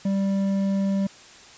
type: tone with hard clipping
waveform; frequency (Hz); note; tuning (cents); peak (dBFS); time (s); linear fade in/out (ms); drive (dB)
triangle; 195.8; G3; -2; -22; 0.05-1.07; 5; 10
effects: white hiss -47 dBFS RMS until 1.57 s + resampled to 16000 Hz